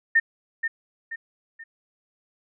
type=tone with echo; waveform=sine; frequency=1818 Hz; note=A#6; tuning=44 cents flat; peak=-14 dBFS; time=0.15-0.2 s; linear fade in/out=10 ms; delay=480 ms; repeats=3; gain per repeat=-8 dB; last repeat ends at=1.64 s; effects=none